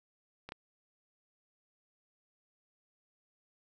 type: clicks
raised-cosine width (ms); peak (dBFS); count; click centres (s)
0.3; -28 / -25; 2; 0.49 / 0.521
effects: none